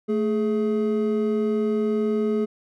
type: tone pair together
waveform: triangle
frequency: 220.2 / 420.8 Hz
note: A3 / G#4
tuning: +2 / +23 cents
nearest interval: major seventh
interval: 1121 cents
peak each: -21 / -21 dBFS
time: 0.08-2.46 s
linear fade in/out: 20 ms
effects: none